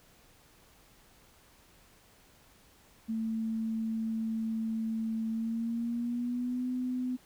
sine tone with pitch glide, 223.2 to 252 Hz, A3 to B3, +25 to +35 cents, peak -30 dBFS, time 3.08-7.17 s, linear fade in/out 20 ms, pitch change +210 cents, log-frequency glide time 5.3-6.69 s, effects pink hiss -61 dBFS RMS until 7.25 s

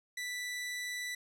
sawtooth tone, 1975.5 Hz, B6, in tune, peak -33 dBFS, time 0.17-1.15 s, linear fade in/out 5 ms, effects low-pass 12000 Hz 12 dB/octave

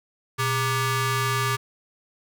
sawtooth ring-modulated tone, 529 Hz, C5, 19 cents sharp, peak -15 dBFS, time 0.38-1.57 s, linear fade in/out 20 ms, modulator 651 Hz, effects none

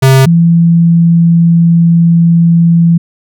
square / sine tone pair in turn, 133.2 / 168.37 Hz, C3 / E3, +31 / +37 cents, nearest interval major third, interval 406 cents, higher second, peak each -3 dBFS, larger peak neither, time 0.02-0.26 / 0.26-2.98 s, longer second, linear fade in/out 10 ms, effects none

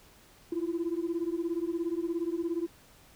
sine beating tone pair, 329.6 / 346.6 Hz, E4 / F4, 0 / -13 cents, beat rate 17 Hz, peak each -31 dBFS, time 0.52-2.67 s, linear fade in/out 5 ms, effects tanh soft clip ceiling -24 dBFS + pink hiss -58 dBFS RMS until 3.15 s

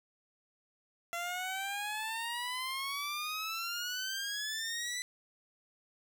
15% pulse exponential sweep, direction up, 680 to 2002 Hz, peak -29 dBFS, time 1.13-5.02 s, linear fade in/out 0 ms, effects none

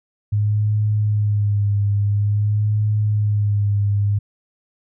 sine tone with vibrato, 103.83 Hz, G#2, in tune, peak -15 dBFS, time 0.32-4.19 s, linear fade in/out 10 ms, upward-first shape sine, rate 0.49 Hz, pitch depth 37 cents each way, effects none

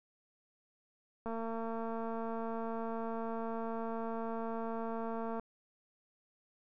click train, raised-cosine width 1 ms, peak -27 dBFS, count 940, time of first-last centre 1.26-5.397 s, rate 227 Hz, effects none

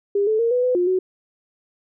sine tone with pitch steps, 403.1 / 435.1 / 463.3 / 495 / 502 / 355.6 / 371.5 Hz, G4 / A4 / A#4 / B4 / B4 / F4 / F#4, +48 / -19 / -11 / +4 / +28 / +31 / +7 cents, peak -16 dBFS, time 0.15-0.99 s, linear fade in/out 5 ms, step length 120 ms, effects none

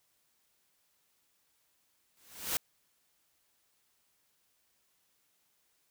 white noise with exponential growth, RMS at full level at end -29 dBFS, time 2.17-2.57 s, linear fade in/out 1 ms, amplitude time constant 86 ms, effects white hiss -74 dBFS RMS until 5.9 s

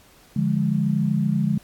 sine chord, D diminished, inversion none, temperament equal, 146.83 / 174.61 / 207.7 Hz, D3 / F3 / Ab3, 0 / 0 / 0 cents, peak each -23 / -24 / -22 dBFS, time 0.36-1.58 s, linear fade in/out 5 ms, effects pink hiss -53 dBFS RMS until 1.63 s + AAC 64 kbps

